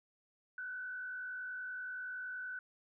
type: tone with frequency modulation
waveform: sine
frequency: 1500 Hz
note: F#6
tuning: 23 cents sharp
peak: -40 dBFS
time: 0.58-2.59 s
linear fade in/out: 2 ms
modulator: 50.6 Hz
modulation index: 0.6
effects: none